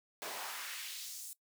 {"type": "noise with high-pass filter sweep", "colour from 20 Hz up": "pink", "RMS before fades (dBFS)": -44, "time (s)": [0.22, 1.33], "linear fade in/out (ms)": 0, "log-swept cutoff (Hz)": [480, 9000], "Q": 1.3, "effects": ["noise-tail reverb RT60 0.1 s tail -19 dB re dry"]}